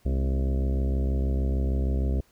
harmonic tone with a mistuned harmonic, 66.5 Hz, C2, 29 cents sharp, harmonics 1 / 2 / 3 / 4 / 5 / 6 / 7 / 8 / 9 / 10, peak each -23 / -33 / -35 / -37 / -41 / -39 / -46 / -43 / -48 / -47 dBFS, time 0.05-2.21 s, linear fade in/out 10 ms, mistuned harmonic 3, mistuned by +66 cents, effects pink hiss -63 dBFS RMS until 2.31 s

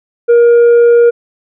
sine tone with tanh clipping, 472.8 Hz, A#4, 24 cents sharp, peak -4 dBFS, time 0.28-1.11 s, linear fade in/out 20 ms, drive 3 dB, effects none

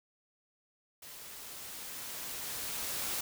white noise with level ramp, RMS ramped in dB -49 to -35 dBFS, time 1.02-3.21 s, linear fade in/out 5 ms, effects none

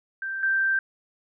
sine tone pair in turn, 1568 / 1568 Hz, G6 / G6, 0 / 0 cents, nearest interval unison, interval 0 cents, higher neither, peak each -28 / -20 dBFS, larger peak second, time 0.22-0.43 / 0.43-0.79 s, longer second, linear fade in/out 2 ms, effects none

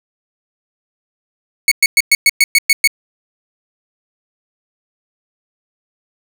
sawtooth tone bursts, 2217 Hz, C#7, in tune, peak -3 dBFS, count 9, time 1.68-2.875 s, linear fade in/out 2 ms, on 35 ms, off 110 ms, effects 7-bit

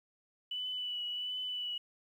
sine tone with vibrato, 2970 Hz, F#7, 6 cents sharp, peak -35 dBFS, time 0.51-1.78 s, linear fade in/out 5 ms, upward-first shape triangle, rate 1.4 Hz, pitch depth 27 cents each way, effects 11-bit

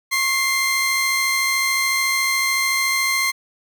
sawtooth tone pair together, 1083.4 / 2093 Hz, C#6 / C7, -40 / 0 cents, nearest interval major seventh, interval 1140 cents, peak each -21 / -15 dBFS, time 0.11-3.32 s, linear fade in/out 20 ms, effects none

